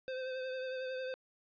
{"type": "tone with vibrato", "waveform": "square", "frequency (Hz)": 517, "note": "C5", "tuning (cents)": -21, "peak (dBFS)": -38, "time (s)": [0.08, 1.14], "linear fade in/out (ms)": 0, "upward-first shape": "triangle", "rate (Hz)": 11, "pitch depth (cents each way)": 30, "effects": ["resampled to 11025 Hz"]}